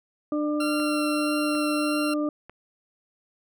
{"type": "harmonic tone", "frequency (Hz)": 298.7, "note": "D4", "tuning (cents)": 29, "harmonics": [1, 2, 4], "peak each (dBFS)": [-24, -30, -36], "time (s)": [0.32, 2.29], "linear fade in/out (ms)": 2}
{"type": "tone with vibrato", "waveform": "20% pulse", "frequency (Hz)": 1372, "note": "F6", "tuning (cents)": -31, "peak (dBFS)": -24, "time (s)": [0.6, 2.14], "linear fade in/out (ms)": 5, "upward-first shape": "triangle", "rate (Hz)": 1.6, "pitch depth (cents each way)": 11}
{"type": "clicks", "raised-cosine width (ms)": 0.5, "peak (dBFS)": -28, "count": 3, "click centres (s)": [0.8, 1.552, 2.496]}
{"effects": []}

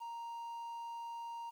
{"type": "tone with quantisation", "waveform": "triangle", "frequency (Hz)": 932.3, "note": "A#5", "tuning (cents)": 0, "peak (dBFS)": -40, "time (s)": [0, 1.51], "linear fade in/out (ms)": 20, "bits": 11, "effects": []}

